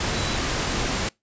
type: tone in noise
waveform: sine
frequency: 3951 Hz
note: B7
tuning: in tune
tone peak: -35 dBFS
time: 0.14-0.37 s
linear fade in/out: 5 ms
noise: pink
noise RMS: -25 dBFS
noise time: 0-1.09 s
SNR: -13 dB
effects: noise-tail reverb RT60 0.2 s tail -25 dB re dry + resampled to 16000 Hz